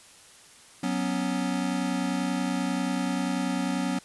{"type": "chord", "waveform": "square", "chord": "F# suspended fourth", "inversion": "none", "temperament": "equal", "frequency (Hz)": [185, 246.9, 277.2], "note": ["F#3", "B3", "C#4"], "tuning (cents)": [0, 0, 0], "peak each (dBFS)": -31, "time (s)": [0.83, 3.99], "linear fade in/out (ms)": 5, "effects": ["white hiss -52 dBFS RMS until 4.04 s", "resampled to 24000 Hz"]}